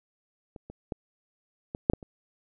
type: clicks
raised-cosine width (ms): 2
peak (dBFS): -29 / -28 / -18 / -20 / -6 / -13 / -30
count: 7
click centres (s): 0.562 / 0.7 / 0.922 / 1.749 / 1.899 / 1.935 / 2.028
effects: none